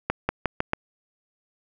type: accelerating click train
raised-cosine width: 0.5 ms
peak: -7 dBFS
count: 5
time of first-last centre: 0.1-0.734 s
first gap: 190 ms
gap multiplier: 0.88
effects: none